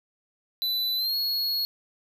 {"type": "tone with pitch glide", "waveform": "square", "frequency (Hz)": [3991, 4327], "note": ["B7", "C#8"], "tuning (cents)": [17, -43], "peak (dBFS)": -25, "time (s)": [0.62, 1.65], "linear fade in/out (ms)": 0, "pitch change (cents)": 140, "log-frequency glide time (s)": [0.96, 1.15], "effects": []}